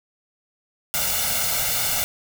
white noise with comb filter, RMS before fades -23 dBFS, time 0.94-2.04 s, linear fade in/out 0 ms, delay 1.4 ms, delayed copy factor +0.85, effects none

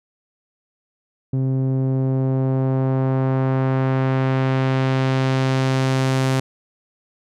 sawtooth tone with low-pass filter sweep, 132 Hz, C3, 16 cents sharp, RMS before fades -19 dBFS, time 1.33-6.4 s, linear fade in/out 5 ms, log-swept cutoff 280 to 10000 Hz, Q 0.74, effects none

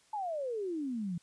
sine exponential sweep, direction down, 880 to 164.5 Hz, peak -33 dBFS, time 0.13-1.18 s, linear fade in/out 5 ms, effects white hiss -66 dBFS RMS until 1.22 s + resampled to 22050 Hz

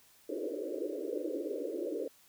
pink band-pass noise, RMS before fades -37 dBFS, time 0.29-2.08 s, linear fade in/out 5 ms, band 290 to 570 Hz, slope 96 dB/octave, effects white hiss -63 dBFS RMS until 2.28 s

